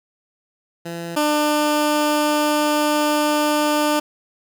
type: tone pair in turn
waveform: 15% pulse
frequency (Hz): 169.2 / 299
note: E3 / D4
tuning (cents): +45 / +31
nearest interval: minor seventh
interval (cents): 986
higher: second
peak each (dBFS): -21 / -10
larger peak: second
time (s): 0.85-1.16 / 1.16-4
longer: second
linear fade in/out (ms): 10
effects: none